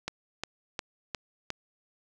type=click train; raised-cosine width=0.2 ms; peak=-15 dBFS; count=5; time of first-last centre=0.08-1.503 s; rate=2.81 Hz; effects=none

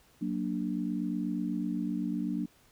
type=chord; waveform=sine; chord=Gb augmented; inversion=none; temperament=equal; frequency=185 / 233.1 / 293.7 Hz; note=Gb3 / Bb3 / D4; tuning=0 / 0 / 0 cents; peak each=-34 dBFS; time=0.21-2.46 s; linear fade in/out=10 ms; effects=pink hiss -63 dBFS RMS until 2.71 s

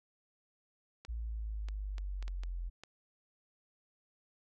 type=clicks; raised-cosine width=0.2 ms; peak=-31 dBFS; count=7; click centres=1.05 / 1.686 / 1.982 / 2.226 / 2.28 / 2.435 / 2.836 s
type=exponential sweep; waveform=sine; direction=down; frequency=57.5 to 42.75 Hz; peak=-36 dBFS; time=1.08-2.7 s; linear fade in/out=20 ms
effects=none

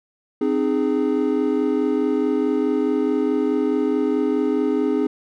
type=chord; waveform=triangle; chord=Ab major; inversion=first; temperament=equal with one note detuned; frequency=261.6 / 306.3 / 415.3 Hz; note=C4 / Eb4 / Ab4; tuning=0 / -27 / 0 cents; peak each=-20 dBFS; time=0.41-5.07 s; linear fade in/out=5 ms; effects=none

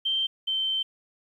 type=tone pair in turn; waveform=sine; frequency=3136 / 3105 Hz; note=G7 / G7; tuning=0 / -17 cents; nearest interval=unison; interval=17 cents; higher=first; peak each=-23 / -24 dBFS; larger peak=first; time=0.05-0.27 / 0.47-0.83 s; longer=second; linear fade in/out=10 ms; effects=10-bit

